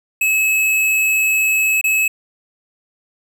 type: tone with dropouts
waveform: square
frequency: 2584 Hz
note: E7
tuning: 35 cents flat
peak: -14 dBFS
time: 0.21-2.08 s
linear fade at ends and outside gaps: 5 ms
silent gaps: 1.813-1.84 s
effects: none